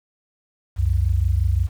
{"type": "tone pair together", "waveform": "sine", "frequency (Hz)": [65.41, 91.12], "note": ["C2", "F#2"], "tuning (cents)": [0, -26], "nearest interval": "tritone", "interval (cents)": 574, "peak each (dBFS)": -19, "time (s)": [0.76, 1.69], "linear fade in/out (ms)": 50, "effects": ["8-bit"]}